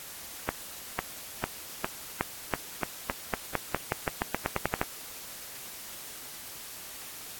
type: accelerating click train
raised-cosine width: 0.5 ms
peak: -10 dBFS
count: 20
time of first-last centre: 0.49-4.815 s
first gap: 500 ms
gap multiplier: 0.9
effects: white hiss -43 dBFS RMS until 7.39 s + AAC 64 kbps